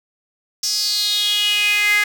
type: tone with high-pass filter sweep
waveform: sawtooth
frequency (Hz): 415.3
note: G#4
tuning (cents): 0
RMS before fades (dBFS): -18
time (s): 0.63-2.04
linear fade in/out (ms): 5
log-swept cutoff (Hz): 5500 to 1900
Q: 7
effects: none